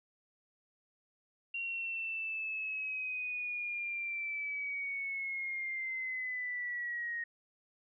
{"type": "linear sweep", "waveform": "sine", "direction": "down", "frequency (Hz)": [2758, 1864.7], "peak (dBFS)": -35, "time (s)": [1.54, 7.24], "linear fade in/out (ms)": 5, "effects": []}